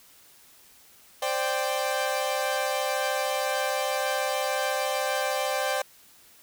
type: chord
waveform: sawtooth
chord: C suspended second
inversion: none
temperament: equal with one note detuned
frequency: 523.3 / 589.7 / 784 Hz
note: C5 / D5 / G5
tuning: 0 / +7 / 0 cents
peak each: -26 dBFS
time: 1.22-5.82 s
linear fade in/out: 5 ms
effects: white hiss -55 dBFS RMS until 6.42 s